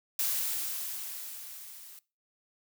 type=noise with level ramp; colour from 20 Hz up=blue; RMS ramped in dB=-29 to -50 dBFS; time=0.19-1.99 s; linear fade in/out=2 ms; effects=noise-tail reverb RT60 0.3 s tail -21 dB re dry